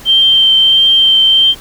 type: tone with vibrato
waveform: sine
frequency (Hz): 3136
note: G7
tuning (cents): 0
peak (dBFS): -5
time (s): 0.05-1.55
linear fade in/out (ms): 50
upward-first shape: triangle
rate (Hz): 1.5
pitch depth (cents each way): 12
effects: pink hiss -35 dBFS RMS until 1.6 s